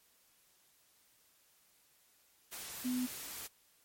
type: tone in noise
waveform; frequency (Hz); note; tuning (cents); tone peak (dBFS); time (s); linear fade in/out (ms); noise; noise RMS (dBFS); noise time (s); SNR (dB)
sine; 251.3; B3; +30; -32; 2.84-3.07; 20; white; -45; 2.51-3.48; +10
effects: white hiss -69 dBFS RMS until 3.84 s + MP3 64 kbps